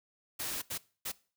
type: noise bursts at uneven times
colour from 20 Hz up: white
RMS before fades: -37 dBFS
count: 3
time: 0.39-0.62 / 0.7-0.78 / 1.05-1.12 s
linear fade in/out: 10 ms
effects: noise-tail reverb RT60 0.4 s tail -21 dB re dry